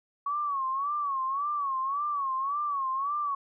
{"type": "tone with vibrato", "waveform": "sine", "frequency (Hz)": 1117, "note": "C#6", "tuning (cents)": 13, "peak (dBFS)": -27, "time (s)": [0.26, 3.35], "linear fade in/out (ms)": 5, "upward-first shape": "sine", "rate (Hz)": 1.8, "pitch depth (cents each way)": 110, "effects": []}